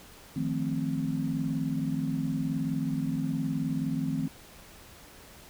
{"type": "chord", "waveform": "sine", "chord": "F dominant seventh", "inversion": "third", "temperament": "equal", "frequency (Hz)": [155.56, 174.61, 220, 261.6], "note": ["Eb3", "F3", "A3", "C4"], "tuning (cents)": [0, 0, 0, 0], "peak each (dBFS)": [-32, -35, -35, -31], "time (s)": [0.36, 4.28], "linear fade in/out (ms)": 5, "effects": ["pink hiss -51 dBFS RMS until 5.49 s"]}